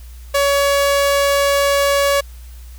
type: tone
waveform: sawtooth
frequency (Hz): 563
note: C#5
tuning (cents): +27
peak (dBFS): -9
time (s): 0.34-2.21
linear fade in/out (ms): 10
effects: added 60 Hz sine -33 dBFS peak until 2.78 s + white hiss -48 dBFS RMS until 2.78 s